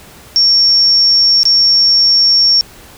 sine tone with dropouts, 5490 Hz, F8, 31 cents flat, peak -6 dBFS, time 0.36-2.61 s, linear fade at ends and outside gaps 0 ms, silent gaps 1.432-1.454 s, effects pink hiss -38 dBFS RMS until 2.97 s

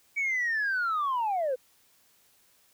sine linear sweep, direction down, 2278 to 484.4 Hz, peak -24 dBFS, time 0.16-1.56 s, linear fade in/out 20 ms, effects tanh soft clip ceiling -23 dBFS + white hiss -64 dBFS RMS until 2.73 s

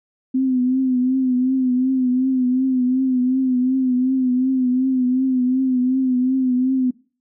sine tone with vibrato, 256.6 Hz, C4, 34 cents flat, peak -15 dBFS, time 0.34-6.91 s, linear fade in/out 10 ms, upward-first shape triangle, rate 2.7 Hz, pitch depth 63 cents each way, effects noise-tail reverb RT60 0.4 s tail -21 dB re dry

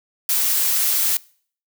blue noise, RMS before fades -19 dBFS, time 0.29-1.17 s, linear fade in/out 2 ms, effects noise-tail reverb RT60 0.5 s tail -23 dB re dry

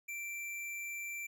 square tone, 2348 Hz, D7, 1 cent flat, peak -40 dBFS, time 0.08-1.27 s, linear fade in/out 10 ms, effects none

